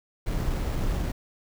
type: noise with sample-and-hold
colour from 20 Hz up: brown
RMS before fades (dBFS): -27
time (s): 0.26-1.12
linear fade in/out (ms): 10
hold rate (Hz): 6300
effects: none